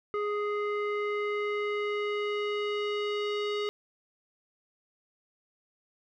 square tone with low-pass filter sweep, 415.3 Hz, G#4, in tune, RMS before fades -31 dBFS, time 0.14-3.69 s, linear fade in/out 0 ms, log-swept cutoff 1600 to 3600 Hz, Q 2.2, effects none

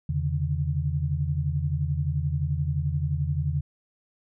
sine tone cluster, 83.1 / 137.7 / 149.2 Hz, E2 / C#3 / D3, +15 / -11 / +28 cents, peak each -28 dBFS, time 0.09-3.61 s, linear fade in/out 5 ms, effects none

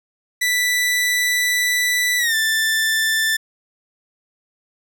sawtooth tone with pitch glide, 1975.5 to 1770.2 Hz, B6 to A6, 0 to +10 cents, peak -13 dBFS, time 0.41-3.37 s, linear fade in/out 10 ms, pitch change -190 cents, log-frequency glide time 2.18-2.35 s, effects none

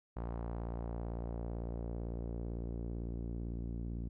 sawtooth tone with low-pass filter sweep, 57.9 Hz, A#1, 11 cents flat, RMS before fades -40 dBFS, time 0.16-4.09 s, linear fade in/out 10 ms, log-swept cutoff 1000 to 260 Hz, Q 1.3, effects none

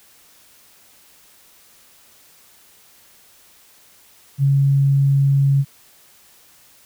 sine tone, 138.59 Hz, C#3, in tune, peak -12 dBFS, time 4.38-5.65 s, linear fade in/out 50 ms, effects white hiss -51 dBFS RMS until 6.85 s

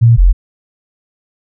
sine tone pair in turn, 116.6 / 43.8 Hz, A#2 / F1, +1 / +6 cents, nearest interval octave + perfect fourth, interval 1695 cents, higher first, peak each -3 dBFS, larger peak neither, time 0.01-0.17 / 0.17-0.33 s, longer neither, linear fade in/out 20 ms, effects none

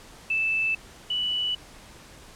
sine tone pair in turn, 2637 / 2960 Hz, E7 / F#7, 0 / 0 cents, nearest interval major second, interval 200 cents, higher second, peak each -22 / -24 dBFS, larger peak first, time 0.3-0.75 / 1.1-1.55 s, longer neither, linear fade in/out 5 ms, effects pink hiss -48 dBFS RMS until 2.35 s + low-pass 10000 Hz 12 dB/octave

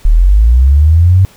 sine linear sweep, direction up, 35.78 to 96.8 Hz, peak -3 dBFS, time 0.05-1.25 s, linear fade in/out 0 ms, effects pink hiss -42 dBFS RMS until 1.36 s

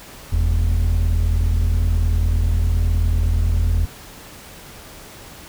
triangle tone pair together, 43.86 / 82.8 Hz, F1 / E2, +8 / +8 cents, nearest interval major seventh, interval 1100 cents, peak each -14 dBFS, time 0.32-3.86 s, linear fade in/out 10 ms, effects tanh soft clip ceiling -10 dBFS + pink hiss -40 dBFS RMS until 5.48 s

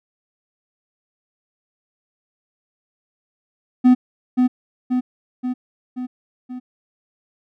triangle tone with echo, 251.4 Hz, B3, 31 cents sharp, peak -6 dBFS, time 3.84-3.95 s, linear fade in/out 20 ms, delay 530 ms, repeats 5, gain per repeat -4 dB, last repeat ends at 6.6 s, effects none

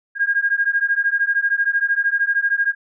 sine beating tone pair, 1618 / 1631 Hz, G#6 / G#6, -46 / -32 cents, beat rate 13 Hz, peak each -19 dBFS, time 0.15-2.75 s, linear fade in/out 50 ms, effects none

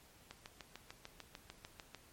click train, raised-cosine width 0.2 ms, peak -30 dBFS, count 12, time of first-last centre 0.31-1.947 s, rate 6.72 Hz, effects pink hiss -63 dBFS RMS until 2.12 s + MP3 64 kbps

